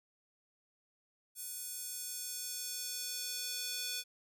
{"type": "tone with high-pass filter sweep", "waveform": "square", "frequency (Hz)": 493, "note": "B4", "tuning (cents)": -3, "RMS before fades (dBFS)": -41, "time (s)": [1.35, 4.04], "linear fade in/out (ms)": 50, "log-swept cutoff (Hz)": [9100, 3700], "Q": 1.2, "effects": []}